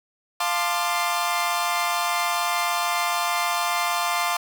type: chord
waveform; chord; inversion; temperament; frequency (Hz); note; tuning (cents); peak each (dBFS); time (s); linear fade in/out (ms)
sawtooth; D minor seventh; first; equal with one note detuned; 698.5 / 880 / 1046.5 / 1193.1; F5 / A5 / C6 / D6; 0 / 0 / 0 / +27; -23 / -26 / -23 / -24; 0.4-4.37; 5
effects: none